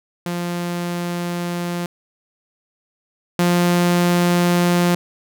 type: tone pair in turn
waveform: sawtooth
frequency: 174.3 / 175.31 Hz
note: F3 / F3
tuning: -3 / +7 cents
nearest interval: unison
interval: 10 cents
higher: second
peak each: -18 / -10 dBFS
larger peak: second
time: 0.26-1.86 / 3.39-4.95 s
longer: first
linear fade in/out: 2 ms
effects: none